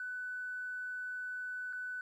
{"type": "tone with dropouts", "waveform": "triangle", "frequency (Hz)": 1496, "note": "F#6", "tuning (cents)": 19, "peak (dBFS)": -34, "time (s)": [0, 2.01], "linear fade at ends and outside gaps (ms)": 2, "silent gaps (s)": [1.727, 1.731], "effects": ["tanh soft clip ceiling -36 dBFS"]}